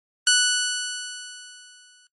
10% pulse tone with exponential decay, 1480 Hz, F#6, in tune, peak -5 dBFS, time 0.27-2.07 s, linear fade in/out 2 ms, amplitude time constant 390 ms, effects noise-tail reverb RT60 0.1 s tail -18 dB re dry + MP3 48 kbps

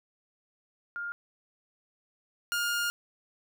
sine / sawtooth tone pair in turn, 1409 / 1414.8 Hz, F6 / F6, +15 / +22 cents, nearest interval unison, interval 7 cents, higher second, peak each -33 / -24 dBFS, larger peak second, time 0.96-1.12 / 2.52-2.9 s, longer second, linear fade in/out 0 ms, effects none

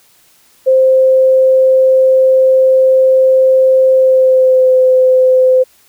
sine tone with pitch glide, 523 to 514.3 Hz, C5 to C5, -1 to -30 cents, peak -5 dBFS, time 0.66-5.64 s, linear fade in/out 20 ms, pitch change -29 cents, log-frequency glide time 3.94-4.73 s, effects white hiss -49 dBFS RMS until 5.88 s

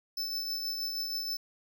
square tone with tremolo, 5274 Hz, E8, in tune, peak -31 dBFS, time 0.17-1.37 s, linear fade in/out 5 ms, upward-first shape triangle, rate 6.3 Hz, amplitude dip 40%, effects none

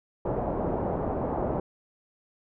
white low-pass noise, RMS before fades -29 dBFS, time 0.25-1.6 s, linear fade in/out 5 ms, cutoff 760 Hz, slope 24 dB/octave, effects none

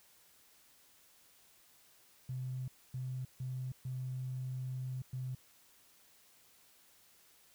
triangle tone bursts at uneven times, 128.6 Hz, C3, 30 cents flat, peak -33 dBFS, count 5, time 2.29-2.68 / 2.94-3.25 / 3.4-3.72 / 3.85-5.02 / 5.13-5.35 s, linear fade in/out 5 ms, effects tanh soft clip ceiling -35 dBFS + white hiss -65 dBFS RMS until 7.54 s

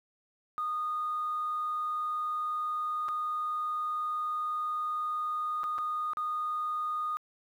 sine tone with dropouts, 1231 Hz, D#6, 19 cents flat, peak -29 dBFS, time 0.58-7.17 s, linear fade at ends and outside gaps 0 ms, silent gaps 3.084-3.088 / 5.634-5.64 / 5.781-5.786 / 6.134-6.171 s, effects tanh soft clip ceiling -25 dBFS + 10-bit

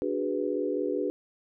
sine chord, G# half-diminished seventh, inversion second, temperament equal, 293.7 / 370 / 415.3 / 493.9 Hz, D4 / F#4 / G#4 / B4, 0 / 0 / 0 / 0 cents, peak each -32 dBFS, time 0.02-1.1 s, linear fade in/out 0 ms, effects none

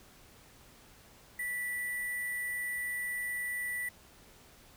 sine tone with sample-and-hold, 1964 Hz, B6, 10 cents flat, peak -33 dBFS, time 1.39-3.89 s, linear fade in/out 5 ms, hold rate 11025 Hz, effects pink hiss -58 dBFS RMS until 4.76 s

